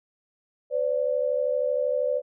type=tone pair together; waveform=sine; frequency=508.2 / 581 Hz; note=B4 / D5; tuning=+49 / -19 cents; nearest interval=major second; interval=232 cents; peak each=-25 dBFS; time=0.7-2.22 s; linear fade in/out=50 ms; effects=none